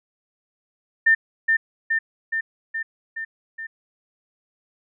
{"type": "tone with echo", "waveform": "sine", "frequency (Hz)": 1800, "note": "A6", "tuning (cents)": 39, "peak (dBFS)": -12, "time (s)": [1.06, 1.15], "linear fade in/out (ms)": 10, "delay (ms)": 420, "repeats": 6, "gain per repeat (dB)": -3, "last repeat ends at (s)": 3.67, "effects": []}